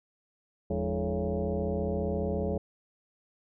sine tone with frequency modulation, 173.2 Hz, F3, 14 cents flat, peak -27 dBFS, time 0.7-2.58 s, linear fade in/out 5 ms, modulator 127 Hz, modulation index 3.5, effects none

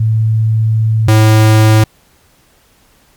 sine / square tone pair in turn, 110.6 / 109.01 Hz, A2 / A2, +9 / -16 cents, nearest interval unison, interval 25 cents, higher first, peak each -8 / -5 dBFS, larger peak second, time 0-1.08 / 1.08-1.84 s, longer first, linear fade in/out 5 ms, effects pink hiss -50 dBFS RMS until 3.16 s + MP3 96 kbps

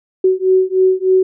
sine beating tone pair, 373.2 / 376.5 Hz, F#4 / F#4, +15 / +30 cents, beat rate 3.3 Hz, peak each -13 dBFS, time 0.24-1.23 s, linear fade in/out 5 ms, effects none

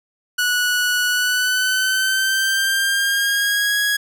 sawtooth tone with pitch glide, 1471 to 1660.7 Hz, F#6 to G#6, -11 to -1 cents, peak -13 dBFS, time 0.38-3.97 s, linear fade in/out 10 ms, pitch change +210 cents, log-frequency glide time 1.09-3.78 s, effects none

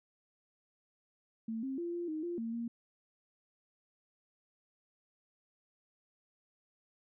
sine tone with pitch steps, 224.4 / 266.9 / 343.7 / 346.4 / 311.7 / 346.8 / 228.3 / 233.6 Hz, A3 / C4 / F4 / F4 / D#4 / F4 / A#3 / A#3, +34 / +35 / -28 / -14 / +3 / -12 / -36 / +4 cents, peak -35 dBFS, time 1.48-2.68 s, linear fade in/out 5 ms, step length 150 ms, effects none

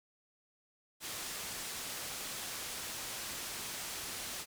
white low-pass noise, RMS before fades -42 dBFS, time 1-4.46 s, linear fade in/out 50 ms, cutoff 10000 Hz, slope 12 dB/octave, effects none

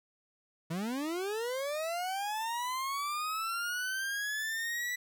40% pulse linear sweep, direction up, 155.56 to 1975 Hz, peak -32 dBFS, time 0.7-4.96 s, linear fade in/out 10 ms, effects none

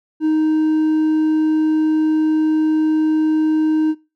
triangle tone with hard clipping, 311.9 Hz, D#4, 4 cents sharp, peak -14 dBFS, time 0.2-3.95 s, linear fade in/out 50 ms, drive 5 dB, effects noise-tail reverb RT60 0.3 s tail -23 dB re dry

